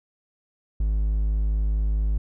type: tone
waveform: triangle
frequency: 52.3 Hz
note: G#1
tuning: 13 cents sharp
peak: -18 dBFS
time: 0.8-2.18 s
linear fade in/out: 5 ms
effects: none